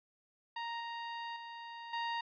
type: tone with level steps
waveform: sawtooth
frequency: 932.3 Hz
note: A#5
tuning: in tune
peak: -34 / -36 / -41 / -31 dBFS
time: 0.56-2.21 s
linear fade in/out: 5 ms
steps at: 0.8 / 1.36 / 1.93 s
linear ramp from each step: 5 ms
effects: resampled to 11025 Hz